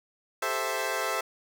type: chord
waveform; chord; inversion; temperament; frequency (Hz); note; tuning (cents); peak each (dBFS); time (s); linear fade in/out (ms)
15% pulse; A minor seventh; third; equal; 392 / 440 / 523.3 / 659.3; G4 / A4 / C5 / E5; 0 / 0 / 0 / 0; -30 / -28 / -26 / -26; 0.42-1.21; 5
effects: none